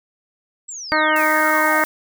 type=exponential sweep; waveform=sine; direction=down; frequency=7902 to 622.3 Hz; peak=-29 dBFS; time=0.68-1.83 s; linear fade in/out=10 ms
type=harmonic tone; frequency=309.4 Hz; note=D#4; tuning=10 cents flat; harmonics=1 / 2 / 3 / 4 / 5 / 6 / 7; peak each=-25 / -22 / -22 / -21 / -21 / -21 / -25 dBFS; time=0.92-1.84 s; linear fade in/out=0 ms
type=noise; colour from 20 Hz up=blue; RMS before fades=-31 dBFS; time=1.16-1.85 s; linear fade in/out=0 ms
effects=none